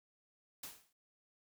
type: noise with exponential decay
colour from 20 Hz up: white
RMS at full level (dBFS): -43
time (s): 0.63-0.93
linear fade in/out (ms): 5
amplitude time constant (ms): 64
effects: none